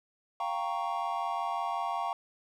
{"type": "chord", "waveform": "triangle", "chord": "G half-diminished seventh", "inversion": "third", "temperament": "equal", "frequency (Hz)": [698.5, 784, 932.3, 1108.7], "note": ["F5", "G5", "Bb5", "Db6"], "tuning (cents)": [0, 0, 0, 0], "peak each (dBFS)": -34, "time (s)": [0.4, 2.13], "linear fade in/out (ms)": 2, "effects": []}